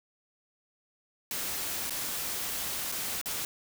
white noise with dropouts, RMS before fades -34 dBFS, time 1.31-3.45 s, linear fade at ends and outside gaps 1 ms, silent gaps 1.897-1.906 / 2.917-2.922 / 3.214-3.258 s, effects none

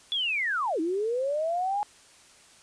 sine linear two-way sweep, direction down then up, 3468 to 308.7 to 840 Hz, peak -25 dBFS, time 0.12-1.83 s, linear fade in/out 0 ms, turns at 0.8 s, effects white hiss -55 dBFS RMS until 2.62 s + resampled to 22050 Hz

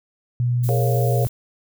sine tone, 121.9 Hz, B2, 22 cents flat, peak -17 dBFS, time 0.4-1.27 s, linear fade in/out 0 ms
violet noise, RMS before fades -34 dBFS, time 0.63-1.29 s, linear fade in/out 10 ms
sine chord, Bb minor seventh, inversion third, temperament equal with one note detuned, 415.3 / 468.6 / 554.4 / 698.5 Hz, Ab4 / Bb4 / Db5 / F5, 0 / +9 / 0 / 0 cents, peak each -27 dBFS, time 0.69-1.25 s, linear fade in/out 0 ms
effects none

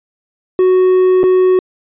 triangle tone with dropouts, 370 Hz, F#4, in tune, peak -5 dBFS, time 0.59-1.59 s, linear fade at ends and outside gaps 1 ms, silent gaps 1.232-1.238 s, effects resampled to 8000 Hz

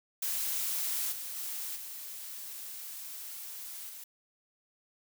blue noise with level steps, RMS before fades -33 / -40 / -38 / -43 / -46 dBFS, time 0.22-4.04 s, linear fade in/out 5 ms, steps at 1.11 / 1.36 / 1.75 / 3.88 s, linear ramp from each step 20 ms, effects none

